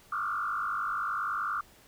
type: tone with frequency modulation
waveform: sine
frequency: 1288 Hz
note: E6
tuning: 41 cents flat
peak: -29 dBFS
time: 0.12-1.61 s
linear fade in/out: 5 ms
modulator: 50.3 Hz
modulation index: 3.1
effects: pink hiss -58 dBFS RMS until 1.87 s